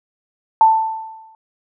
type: tone with exponential decay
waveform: sine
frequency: 886 Hz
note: A5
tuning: 12 cents sharp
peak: -5 dBFS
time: 0.61-1.35 s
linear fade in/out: 1 ms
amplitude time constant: 160 ms
effects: none